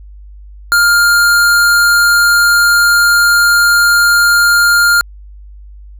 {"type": "tone", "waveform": "square", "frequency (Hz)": 1405, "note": "F6", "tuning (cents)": 10, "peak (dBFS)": -7, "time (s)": [0.72, 5.01], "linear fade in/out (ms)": 0, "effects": ["added 50 Hz sine -31 dBFS peak until 5.99 s"]}